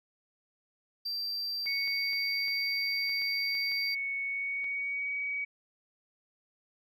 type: tone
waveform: triangle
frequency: 4699 Hz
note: D8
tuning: in tune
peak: -31 dBFS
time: 1.05-3.95 s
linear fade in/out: 10 ms
type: clicks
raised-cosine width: 0.3 ms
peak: -34 dBFS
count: 9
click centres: 1.659 / 1.877 / 2.132 / 2.482 / 3.094 / 3.218 / 3.551 / 3.717 / 4.643 s
type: tone with pitch glide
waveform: sine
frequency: 2217 to 2264 Hz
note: C#7 to C#7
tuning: 0 to +36 cents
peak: -31 dBFS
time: 1.66-5.45 s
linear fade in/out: 10 ms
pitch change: +36 cents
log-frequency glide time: 4.23-5.16 s
effects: none